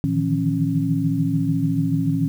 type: tone cluster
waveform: sine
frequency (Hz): 114.6 / 152.4 / 159.2 / 172.9 / 273.2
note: A#2 / D#3 / D#3 / F3 / C#4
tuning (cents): -29 / -36 / +40 / -17 / -25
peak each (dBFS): -26 / -27 / -23 / -26 / -22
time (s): 0.04-2.28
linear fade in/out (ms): 0
effects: 8-bit